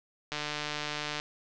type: click train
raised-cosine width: 0.2 ms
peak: -16 dBFS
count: 132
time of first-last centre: 0.32-1.199 s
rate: 149 Hz
effects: low-pass 6000 Hz 12 dB/octave